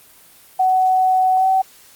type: tone with pitch glide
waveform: sine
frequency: 748 to 761.1 Hz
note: F#5 to F#5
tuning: +19 to +49 cents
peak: -12 dBFS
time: 0.59-1.62 s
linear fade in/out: 10 ms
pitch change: +30 cents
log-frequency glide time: 1.34-1.47 s
effects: white hiss -47 dBFS RMS until 1.95 s + Opus 24 kbps